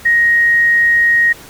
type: tone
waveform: sine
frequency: 1876 Hz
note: A#6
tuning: 11 cents sharp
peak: -8 dBFS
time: 0.05-1.33 s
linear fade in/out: 10 ms
effects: pink hiss -37 dBFS RMS until 1.49 s